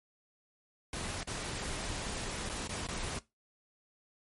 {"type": "noise with dropouts", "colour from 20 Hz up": "pink", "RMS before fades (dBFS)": -38, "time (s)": [0.93, 3.19], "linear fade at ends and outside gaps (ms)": 2, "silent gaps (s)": [[1.231, 1.273], [2.492, 2.496], [2.675, 2.692], [2.869, 2.886]], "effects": ["noise-tail reverb RT60 0.2 s tail -18 dB re dry", "MP3 48 kbps"]}